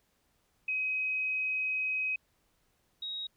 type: tone pair in turn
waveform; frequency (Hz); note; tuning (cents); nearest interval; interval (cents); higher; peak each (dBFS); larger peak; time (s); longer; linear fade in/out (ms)
sine; 2530 / 3791; D#7 / A#7; +28 / +28; perfect fifth; 700; second; -29 / -35; first; 0.68-2.16 / 3.02-3.27; first; 5
effects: pink hiss -73 dBFS RMS until 3.36 s